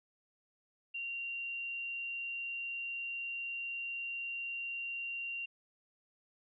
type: tone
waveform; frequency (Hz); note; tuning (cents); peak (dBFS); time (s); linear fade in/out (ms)
sine; 2764; F7; -19; -37; 0.94-5.46; 10
effects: none